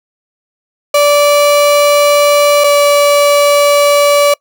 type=tone pair in turn; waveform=35% pulse; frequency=581 / 577 Hz; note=D5 / D5; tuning=-19 / -31 cents; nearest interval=unison; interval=12 cents; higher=first; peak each=-4 dBFS; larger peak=neither; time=0.94-2.64 / 2.64-4.34 s; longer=neither; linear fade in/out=5 ms; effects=noise-tail reverb RT60 0.1 s tail -25 dB re dry